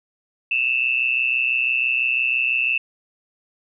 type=tone with amplitude modulation; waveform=sine; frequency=2655 Hz; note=E7; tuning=12 cents sharp; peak=-14 dBFS; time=0.51-2.78 s; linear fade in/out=5 ms; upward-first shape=sine; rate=126 Hz; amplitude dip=80%; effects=none

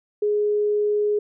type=tone; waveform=sine; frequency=417.1 Hz; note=G#4; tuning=7 cents sharp; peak=-18 dBFS; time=0.22-1.19 s; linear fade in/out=5 ms; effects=none

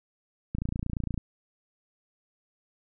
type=click train; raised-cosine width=5 ms; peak=-18 dBFS; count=19; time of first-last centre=0.55-1.177 s; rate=28.7 Hz; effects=none

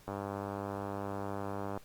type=click train; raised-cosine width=1 ms; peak=-24 dBFS; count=170; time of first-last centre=0.08-1.775 s; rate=99.7 Hz; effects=pink hiss -60 dBFS RMS until 1.84 s + Opus 48 kbps

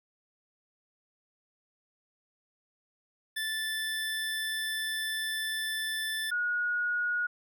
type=tone pair in turn; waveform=25% pulse / sine; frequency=1757 / 1448.1 Hz; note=A6 / F#6; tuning=-3 / -38 cents; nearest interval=minor third; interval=335 cents; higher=first; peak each=-27 dBFS; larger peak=neither; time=3.36-6.31 / 6.31-7.27 s; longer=first; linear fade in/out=10 ms; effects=none

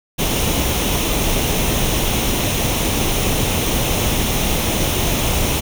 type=noise with comb filter; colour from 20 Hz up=pink; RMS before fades=-18 dBFS; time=0.18-5.61 s; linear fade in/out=20 ms; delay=0.32 ms; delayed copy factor=+0.5; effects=none

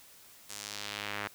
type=tone with band-pass filter sweep; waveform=sawtooth; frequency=103.1 Hz; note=G#2; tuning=12 cents flat; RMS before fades=-40 dBFS; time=0.49-1.28 s; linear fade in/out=10 ms; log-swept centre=8300 to 1700 Hz; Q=1.2; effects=white hiss -56 dBFS RMS until 1.34 s

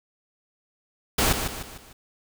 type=noise with echo; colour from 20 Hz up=pink; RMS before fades=-21 dBFS; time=1.18-1.33 s; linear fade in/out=5 ms; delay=150 ms; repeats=4; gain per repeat=-7 dB; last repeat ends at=1.93 s; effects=none

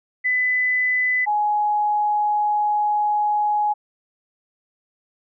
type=tone pair in turn; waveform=sine; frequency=2003 / 837.3 Hz; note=B6 / G#5; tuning=+24 / +14 cents; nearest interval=octave + minor third; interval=1510 cents; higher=first; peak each=-17 dBFS; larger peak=neither; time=0.24-1.26 / 1.26-3.74 s; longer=second; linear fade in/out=20 ms; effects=none

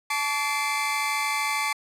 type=tone cluster; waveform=40% pulse; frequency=868 / 1141 / 2077 / 2335 Hz; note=A5 / C#6 / C7 / D7; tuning=-24 / +50 / -13 / -11 cents; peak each=-29 dBFS; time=0.1-1.73 s; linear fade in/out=5 ms; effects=low-pass 12000 Hz 12 dB/octave

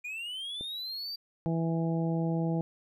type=linear sweep; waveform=triangle; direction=up; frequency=2402 to 4699 Hz; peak=-34 dBFS; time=0.04-1.16 s; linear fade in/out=10 ms
type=click; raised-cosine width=2 ms; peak=-30 dBFS; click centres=0.61 s
type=harmonic tone; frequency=164.81 Hz; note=E3; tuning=in tune; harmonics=1 / 2 / 3 / 4 / 5; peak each=-28 / -34 / -38 / -40 / -42 dBFS; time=1.46-2.61 s; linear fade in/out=0 ms
effects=none

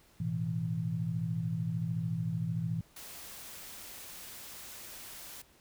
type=chord; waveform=sine; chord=A suspended second; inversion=none; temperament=equal; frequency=110 / 123.47 / 164.81 Hz; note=A2 / B2 / E3; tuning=0 / 0 / 0 cents; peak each=-37 / -37 / -33 dBFS; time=0.2-2.81 s; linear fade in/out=5 ms
type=noise; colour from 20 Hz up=white; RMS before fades=-47 dBFS; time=2.96-5.42 s; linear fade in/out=5 ms
effects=pink hiss -63 dBFS RMS until 5.6 s

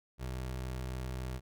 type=tone; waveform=25% pulse; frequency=63.6 Hz; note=C2; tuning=48 cents flat; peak=-33 dBFS; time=0.18-1.41 s; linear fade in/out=50 ms; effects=none

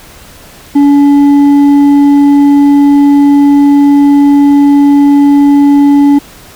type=tone with hard clipping; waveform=sine; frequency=284.7 Hz; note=C#4; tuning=46 cents sharp; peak=-3 dBFS; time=0.75-6.19 s; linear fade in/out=10 ms; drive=4 dB; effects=pink hiss -34 dBFS RMS until 6.55 s

